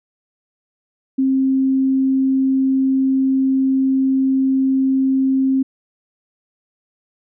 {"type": "tone", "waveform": "sine", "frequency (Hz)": 265.9, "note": "C4", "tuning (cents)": 28, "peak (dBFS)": -13, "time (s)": [1.18, 5.63], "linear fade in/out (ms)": 10, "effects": []}